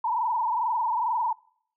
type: tone with frequency modulation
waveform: sine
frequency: 932.3 Hz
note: A#5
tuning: in tune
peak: -23 dBFS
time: 0.04-1.33 s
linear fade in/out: 5 ms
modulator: 22.3 Hz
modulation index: 2.8
effects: noise-tail reverb RT60 0.7 s tail -25 dB re dry